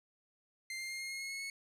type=tone with pitch steps; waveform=sawtooth; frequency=2093 / 2108 / 2122 / 2137 / 2152 / 2167 / 2182 / 2197 Hz; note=C7 / C7 / C7 / C7 / C7 / C#7 / C#7 / C#7; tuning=0 / +12 / +24 / +36 / +48 / -40 / -28 / -16 cents; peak=-36 dBFS; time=0.7-1.5 s; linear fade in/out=2 ms; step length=100 ms; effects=low-pass 11000 Hz 12 dB/octave